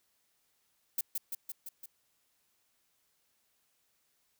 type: noise with echo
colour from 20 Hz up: violet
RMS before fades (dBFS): -31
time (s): 0.98-1.01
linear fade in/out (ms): 5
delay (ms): 170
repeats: 5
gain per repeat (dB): -3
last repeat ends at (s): 1.86
effects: white hiss -75 dBFS RMS until 4.39 s